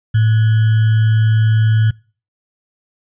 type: tone with sample-and-hold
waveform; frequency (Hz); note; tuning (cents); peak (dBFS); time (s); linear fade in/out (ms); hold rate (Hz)
sine; 110; A2; 0; -9; 0.14-1.91; 10; 1575
effects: noise-tail reverb RT60 0.4 s tail -25 dB re dry + resampled to 8000 Hz